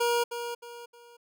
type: tone with echo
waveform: 25% pulse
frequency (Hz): 474.9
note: A#4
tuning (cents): +32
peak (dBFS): -20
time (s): 0-0.24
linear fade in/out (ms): 10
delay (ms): 310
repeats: 3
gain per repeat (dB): -9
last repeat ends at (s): 1.17
effects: none